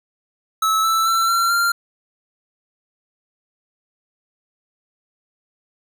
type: tone with pitch steps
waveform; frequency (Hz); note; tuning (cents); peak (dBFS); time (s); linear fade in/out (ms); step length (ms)
square; 1300 / 1321.2 / 1342.7 / 1364.6 / 1386.9; E6 / E6 / E6 / F6 / F6; -24 / +4 / +31 / -41 / -12; -16; 0.62-1.72; 5; 220
effects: none